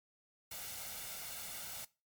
white noise with comb filter, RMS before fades -45 dBFS, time 0.51-1.85 s, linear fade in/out 5 ms, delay 1.4 ms, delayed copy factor +0.55, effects noise-tail reverb RT60 0.3 s tail -21 dB re dry + MP3 96 kbps

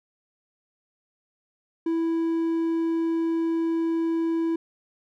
triangle tone, 329.6 Hz, E4, in tune, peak -20 dBFS, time 1.86-4.56 s, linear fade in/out 5 ms, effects none

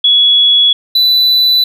sine / triangle tone pair in turn, 3375 / 3983 Hz, G#7 / B7, +27 / +14 cents, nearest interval minor third, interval 287 cents, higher second, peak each -5 dBFS, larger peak neither, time 0.04-0.73 / 0.95-1.64 s, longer neither, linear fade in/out 5 ms, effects none

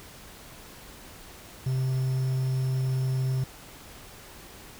triangle tone with quantisation, 130.4 Hz, C3, 5 cents flat, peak -22 dBFS, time 1.66-3.44 s, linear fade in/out 5 ms, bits 8, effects pink hiss -47 dBFS RMS until 4.79 s

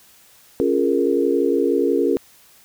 sine chord, Bb minor seventh, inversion first, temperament equal, 277.2 / 349.2 / 415.3 / 466.2 Hz, Db4 / F4 / Ab4 / Bb4, 0 / 0 / 0 / 0 cents, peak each -21 dBFS, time 0.6-2.17 s, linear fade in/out 0 ms, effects white hiss -51 dBFS RMS until 2.64 s

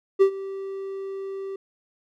triangle tone with ADSR envelope, 389.1 Hz, G4, 13 cents flat, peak -9 dBFS, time 0.19-1.56 s, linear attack 26 ms, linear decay 85 ms, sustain -19 dB, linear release 4 ms, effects none

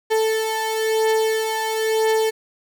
35% pulse beating tone pair, 440 / 441 Hz, A4 / A4, 0 / +4 cents, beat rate 1 Hz, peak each -22 / -18 dBFS, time 0.1-2.31 s, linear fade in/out 20 ms, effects none

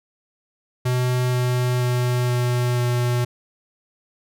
square tone with pitch steps, 125.3 / 124.51 / 123.72 / 122.93 / 122.16 Hz, B2 / B2 / B2 / B2 / B2, +25 / +15 / +3 / -8 / -18 cents, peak -19 dBFS, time 0.85-3.25 s, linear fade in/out 10 ms, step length 480 ms, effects none

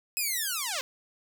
5% pulse linear sweep, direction down, 2577 to 493.9 Hz, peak -18 dBFS, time 0.17-0.81 s, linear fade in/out 0 ms, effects 10-bit

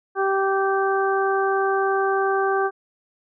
harmonic tone, 389 Hz, G4, 13 cents flat, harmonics 1 / 2 / 3 / 4, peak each -21 / -24 / -26 / -27 dBFS, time 0.15-2.71 s, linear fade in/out 50 ms, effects none

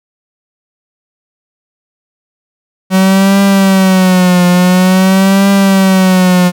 45% pulse tone with vibrato, 187.5 Hz, F#3, 23 cents sharp, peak -5 dBFS, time 2.9-6.52 s, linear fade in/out 50 ms, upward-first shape triangle, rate 0.48 Hz, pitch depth 97 cents each way, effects none

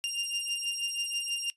sawtooth beating tone pair, 2794 / 2800.2 Hz, F7 / F7, 0 / +4 cents, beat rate 6.2 Hz, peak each -30 dBFS, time 0.04-1.5 s, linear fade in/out 0 ms, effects noise-tail reverb RT60 0.1 s tail -18 dB re dry + resampled to 24000 Hz

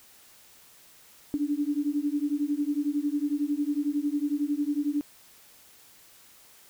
sine beating tone pair, 286.1 / 297.1 Hz, D4 / D4, -45 / +20 cents, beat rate 11 Hz, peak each -28 / -28 dBFS, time 1.34-5.01 s, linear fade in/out 0 ms, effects white hiss -55 dBFS RMS until 6.69 s

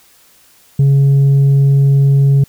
sine tone with tanh clipping, 138.59 Hz, C#3, in tune, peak -7 dBFS, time 0.79-2.44 s, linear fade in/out 5 ms, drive 2 dB, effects white hiss -48 dBFS RMS until 2.48 s

